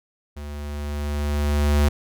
square tone with level ramp, 73.2 Hz, D2, 5 cents flat, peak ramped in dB -33 to -15 dBFS, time 0.36-1.89 s, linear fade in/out 10 ms, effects none

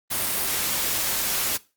white noise, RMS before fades -25 dBFS, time 0.1-1.58 s, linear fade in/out 20 ms, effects noise-tail reverb RT60 0.3 s tail -20 dB re dry + Opus 32 kbps

